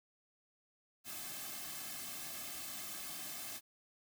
white noise with comb filter, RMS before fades -45 dBFS, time 1.04-3.61 s, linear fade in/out 50 ms, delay 2.1 ms, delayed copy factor -0.95, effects none

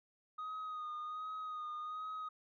sine tone with vibrato, 1244.5 Hz, D#6, in tune, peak -38 dBFS, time 0.38-2.29 s, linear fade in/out 10 ms, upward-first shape sine, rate 1.3 Hz, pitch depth 32 cents each way, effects tanh soft clip ceiling -39 dBFS

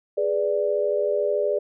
sine chord, G# diminished, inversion none, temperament equal, 415.3 / 493.9 / 587.3 Hz, G#4 / B4 / D5, 0 / 0 / 0 cents, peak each -24 / -28 / -23 dBFS, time 0.17-1.59 s, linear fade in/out 10 ms, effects none

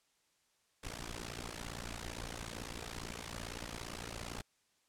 pink noise with amplitude modulation, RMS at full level -40 dBFS, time 0.83-4.42 s, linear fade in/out 10 ms, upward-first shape sine, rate 57.7 Hz, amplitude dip 95%, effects white hiss -75 dBFS RMS until 4.88 s + low-pass 9000 Hz 12 dB/octave

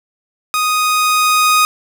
sawtooth tone with level ramp, 1245 Hz, D#6, 1 cent sharp, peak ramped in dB -10 to -5 dBFS, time 0.54-1.65 s, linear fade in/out 0 ms, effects none

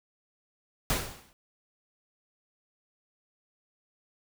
pink noise with exponential decay, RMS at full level -25 dBFS, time 0.9-1.33 s, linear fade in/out 0 ms, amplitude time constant 93 ms, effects none

